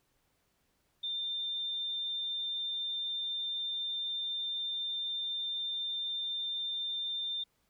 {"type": "tone", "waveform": "sine", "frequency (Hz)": 3594, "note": "A7", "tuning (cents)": 36, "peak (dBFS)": -33, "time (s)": [1.03, 7.44], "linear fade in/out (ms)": 10, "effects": ["pink hiss -75 dBFS RMS until 7.69 s"]}